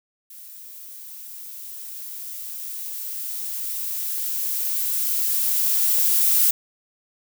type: noise with level ramp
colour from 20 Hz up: violet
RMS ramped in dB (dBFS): -42 to -17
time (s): 0.3-6.51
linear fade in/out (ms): 5
effects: none